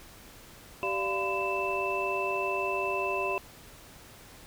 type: tone cluster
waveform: sine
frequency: 387.1 / 585 / 690 / 1011 / 2648 Hz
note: G4 / D5 / F5 / B5 / E7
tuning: -22 / -7 / -21 / +40 / +7 cents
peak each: -33 / -36 / -36 / -33 / -33 dBFS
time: 0.83-3.38 s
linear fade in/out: 0 ms
effects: pink hiss -51 dBFS RMS until 4.46 s